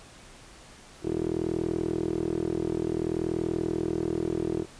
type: tone with band-pass filter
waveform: 15% pulse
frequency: 40.55 Hz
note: E1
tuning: 28 cents flat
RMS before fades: -29 dBFS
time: 1.02-4.66 s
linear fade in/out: 50 ms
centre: 330 Hz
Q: 5.4
effects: pink hiss -50 dBFS RMS until 4.79 s + resampled to 22050 Hz